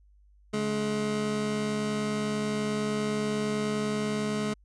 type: tone pair together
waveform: 25% pulse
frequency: 141.2 / 211.6 Hz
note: C#3 / G#3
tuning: +32 / +33 cents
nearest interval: perfect fifth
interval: 701 cents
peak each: -33 / -24 dBFS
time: 0.53-4.54 s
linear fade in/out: 10 ms
effects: added 50 Hz sine -56 dBFS peak until 4.64 s + resampled to 22050 Hz